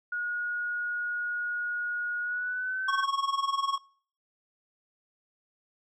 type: tone with pitch glide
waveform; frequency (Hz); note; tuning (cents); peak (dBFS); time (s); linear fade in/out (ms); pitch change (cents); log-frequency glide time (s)
sine; 1445 to 1539.8; F#6 to G6; -41 to -31; -29; 0.12-3.04; 5; +110; 2.21-2.89
type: tone with tremolo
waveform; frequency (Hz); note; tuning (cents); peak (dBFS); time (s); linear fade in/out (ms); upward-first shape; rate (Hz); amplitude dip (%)
square; 1100; C#6; -14; -24; 2.88-3.78; 5; sine; 20; 80
effects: noise-tail reverb RT60 0.5 s tail -24 dB re dry + low-pass 5000 Hz 12 dB/octave